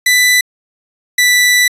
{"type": "tone pair in turn", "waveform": "sawtooth", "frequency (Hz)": [1989, 1975.3], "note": ["B6", "B6"], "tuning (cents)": [12, 0], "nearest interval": "unison", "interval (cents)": 12, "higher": "first", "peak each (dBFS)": -4, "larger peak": "neither", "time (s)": [[0.06, 0.41], [1.18, 1.68]], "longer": "second", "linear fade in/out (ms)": 5, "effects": ["resampled to 32000 Hz"]}